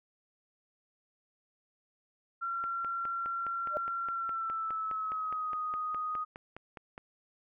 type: tone with pitch glide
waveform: sine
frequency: 1367 to 1246.3 Hz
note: F6 to D#6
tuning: -37 to +2 cents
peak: -32 dBFS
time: 2.41-6.25 s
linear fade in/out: 20 ms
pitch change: -161 cents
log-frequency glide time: 4.09-5.54 s
type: click train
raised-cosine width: 0.5 ms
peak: -29 dBFS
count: 22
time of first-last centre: 2.64-6.979 s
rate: 4.84 Hz
type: tone with exponential growth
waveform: sine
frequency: 606 Hz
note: D#5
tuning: 46 cents flat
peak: -26 dBFS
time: 3.69-3.77 s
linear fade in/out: 0 ms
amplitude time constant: 17 ms
effects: none